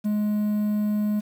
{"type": "tone with quantisation", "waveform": "triangle", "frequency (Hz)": 209.8, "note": "G#3", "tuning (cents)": 18, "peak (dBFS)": -19, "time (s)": [0.04, 1.21], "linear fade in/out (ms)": 20, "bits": 8, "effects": []}